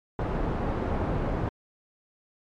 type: low-pass noise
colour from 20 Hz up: pink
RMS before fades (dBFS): -28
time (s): 0.19-1.49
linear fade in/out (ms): 2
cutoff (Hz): 930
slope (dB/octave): 12
effects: MP3 64 kbps